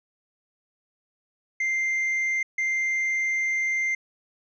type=tone bursts at uneven times; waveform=triangle; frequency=2093 Hz; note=C7; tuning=in tune; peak=-21 dBFS; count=2; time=1.6-2.43 / 2.58-3.95 s; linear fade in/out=5 ms; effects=resampled to 16000 Hz